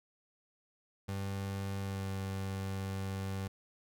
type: tone with pitch glide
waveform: 30% pulse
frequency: 98 to 96.65 Hz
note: G2 to G2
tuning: 0 to -24 cents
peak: -33 dBFS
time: 1.08-3.48 s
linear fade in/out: 10 ms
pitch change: -24 cents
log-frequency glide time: 1.8-2.1 s
effects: none